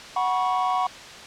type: chord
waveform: triangle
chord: F# suspended fourth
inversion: none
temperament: equal with one note detuned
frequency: 740 / 969.7 / 1108.7 Hz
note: F#5 / B5 / C#6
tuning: 0 / -32 / 0 cents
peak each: -22 / -25 / -24 dBFS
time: 0.16-0.87 s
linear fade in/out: 5 ms
effects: white hiss -40 dBFS RMS until 1.26 s + low-pass 5000 Hz 12 dB/octave